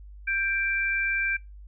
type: tone pair together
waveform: sine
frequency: 1581.8 / 2349 Hz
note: G6 / D7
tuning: +15 / 0 cents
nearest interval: perfect fifth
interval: 685 cents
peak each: -27 dBFS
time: 0.27-1.37 s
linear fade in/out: 10 ms
effects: noise-tail reverb RT60 0.2 s tail -22 dB re dry + added 50 Hz sine -42 dBFS peak until 1.67 s